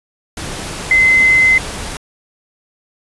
sine tone in noise, 2056 Hz, C7, 31 cents flat, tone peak -7 dBFS, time 0.91-1.58 s, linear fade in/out 2 ms, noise pink, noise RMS -25 dBFS, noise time 0.37-1.97 s, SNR +15 dB, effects resampled to 24000 Hz

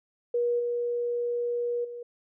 sine tone with level steps, 479.5 Hz, A#4, 49 cents sharp, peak -23 / -26 / -36 dBFS, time 0.34-2.03 s, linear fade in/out 5 ms, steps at 0.59 / 1.84 s, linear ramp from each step 10 ms, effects none

